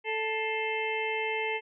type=harmonic tone with a mistuned harmonic; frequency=440 Hz; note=A4; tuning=in tune; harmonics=1 / 2 / 4 / 5 / 6 / 7; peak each=-33 / -35 / -43 / -33 / -36 / -43 dBFS; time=0.04-1.61 s; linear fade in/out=50 ms; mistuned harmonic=5; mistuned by=-67 cents; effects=none